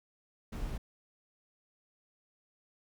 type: noise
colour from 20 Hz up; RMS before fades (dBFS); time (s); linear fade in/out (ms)
brown; -37; 0.52-0.78; 10
effects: none